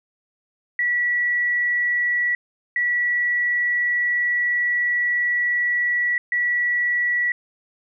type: tone bursts at uneven times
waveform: sine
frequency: 1943 Hz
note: B6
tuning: 29 cents flat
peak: -18 dBFS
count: 3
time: 0.79-2.35 / 2.76-6.18 / 6.32-7.32 s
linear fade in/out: 2 ms
effects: none